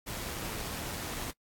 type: noise with amplitude modulation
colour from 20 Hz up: pink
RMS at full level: -37 dBFS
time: 0.06-1.32 s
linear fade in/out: 20 ms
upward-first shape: sine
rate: 111 Hz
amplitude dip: 30%
effects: noise-tail reverb RT60 0.1 s tail -23 dB re dry + AAC 64 kbps